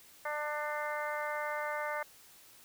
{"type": "harmonic tone", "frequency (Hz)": 298.5, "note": "D4", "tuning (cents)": 28, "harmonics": [2, 3, 4, 5, 6, 7], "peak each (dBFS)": [-38, -40, -41, -42, -43, -43], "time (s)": [0.25, 2.03], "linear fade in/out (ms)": 5, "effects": ["white hiss -58 dBFS RMS until 2.64 s"]}